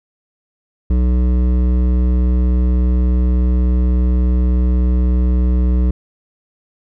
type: tone with hard clipping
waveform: sine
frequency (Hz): 61.74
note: B1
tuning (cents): 0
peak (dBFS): -13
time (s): 0.9-5.91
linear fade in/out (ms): 5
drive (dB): 12
effects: none